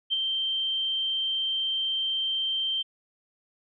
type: tone with ADSR envelope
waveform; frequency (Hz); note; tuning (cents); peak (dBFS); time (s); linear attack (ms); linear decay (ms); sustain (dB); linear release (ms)
sine; 3136; G7; 0; -21; 0.1-2.83; 30; 20; -4; 18
effects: none